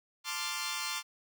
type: chord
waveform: 10% pulse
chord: D minor seventh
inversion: second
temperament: equal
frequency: 880 / 1046.5 / 1174.7 / 1396.9 Hz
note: A5 / C6 / D6 / F6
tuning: 0 / 0 / 0 / 0 cents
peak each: -34 / -30 / -31 / -31 dBFS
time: 0.24-1.03 s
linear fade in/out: 50 ms
effects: none